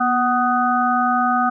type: harmonic tone with a mistuned harmonic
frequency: 249.1 Hz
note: B3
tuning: 15 cents sharp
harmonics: 1 / 3 / 5 / 6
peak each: -22 / -19 / -19 / -25 dBFS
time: 0-1.5 s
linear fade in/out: 10 ms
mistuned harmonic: 1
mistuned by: -43 cents
effects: none